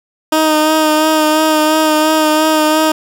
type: tone with vibrato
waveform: 15% pulse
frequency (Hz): 310.6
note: D#4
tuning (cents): -3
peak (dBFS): -3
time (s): 0.32-2.92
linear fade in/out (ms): 5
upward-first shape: sine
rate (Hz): 2.9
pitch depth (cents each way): 23
effects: none